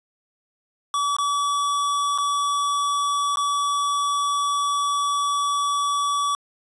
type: tone with dropouts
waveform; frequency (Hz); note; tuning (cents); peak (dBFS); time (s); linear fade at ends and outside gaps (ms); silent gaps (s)
square; 1145; D6; -44; -21; 0.94-6.35; 1; 1.166-1.185 / 2.178-2.184 / 3.358-3.371
effects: resampled to 24000 Hz